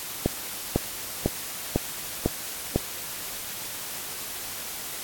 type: click train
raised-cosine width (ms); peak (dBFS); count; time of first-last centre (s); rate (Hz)
2; -7; 6; 0.26-2.76; 2
effects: white hiss -35 dBFS RMS until 5.03 s + AAC 64 kbps